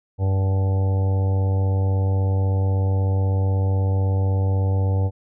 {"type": "harmonic tone with a mistuned harmonic", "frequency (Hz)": 96.2, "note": "G2", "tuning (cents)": -32, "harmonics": [1, 2, 3, 4, 5, 6, 7, 8, 9], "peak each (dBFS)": [-17, -35, -35, -41, -32, -37, -45, -39, -39], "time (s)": [0.18, 5.11], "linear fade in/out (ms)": 50, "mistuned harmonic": 8, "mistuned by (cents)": -29, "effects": []}